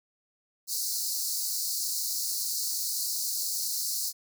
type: high-pass noise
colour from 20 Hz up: pink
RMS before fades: -31 dBFS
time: 0.67-4.13 s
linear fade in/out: 50 ms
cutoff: 4200 Hz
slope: 96 dB/octave
effects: none